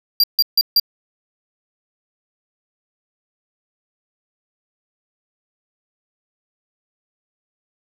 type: tone bursts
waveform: square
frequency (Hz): 4748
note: D8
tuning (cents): +18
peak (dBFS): -11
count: 4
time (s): 0.2-0.798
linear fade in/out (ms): 2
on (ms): 37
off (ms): 150
effects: none